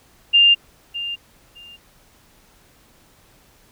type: tone with echo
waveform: sine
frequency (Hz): 2800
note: F7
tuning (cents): +4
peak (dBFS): -9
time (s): 0.33-0.55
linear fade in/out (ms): 20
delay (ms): 610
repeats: 2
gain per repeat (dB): -15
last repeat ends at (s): 1.77
effects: pink hiss -54 dBFS RMS until 3.71 s